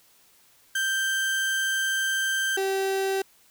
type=tone pair in turn; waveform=35% pulse; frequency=1568 / 386.8 Hz; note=G6 / G4; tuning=0 / -23 cents; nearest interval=2 octaves; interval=2423 cents; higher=first; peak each=-22 dBFS; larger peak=neither; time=0.75-2.57 / 2.57-3.22 s; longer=first; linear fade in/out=5 ms; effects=white hiss -59 dBFS RMS until 3.5 s